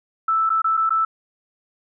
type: tone with dropouts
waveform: sine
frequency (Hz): 1318.5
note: E6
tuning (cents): 0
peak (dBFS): -16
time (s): 0.28-1.05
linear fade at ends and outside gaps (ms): 5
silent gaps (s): 0.494-0.501 / 0.619-0.643 / 0.77-0.774 / 0.894-0.905
effects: none